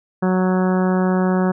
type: harmonic tone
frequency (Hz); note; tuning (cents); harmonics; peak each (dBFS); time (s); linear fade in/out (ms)
185; F#3; 0; 1 / 2 / 3 / 4 / 5 / 6 / 7 / 8 / 9; -16 / -22 / -26 / -28 / -30 / -32 / -33 / -34 / -35; 0.22-1.52; 10
effects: none